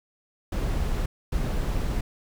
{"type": "noise bursts at uneven times", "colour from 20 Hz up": "brown", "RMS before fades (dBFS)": -26, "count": 2, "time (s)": [[0.52, 1.06], [1.32, 2.01]], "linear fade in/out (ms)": 5, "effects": []}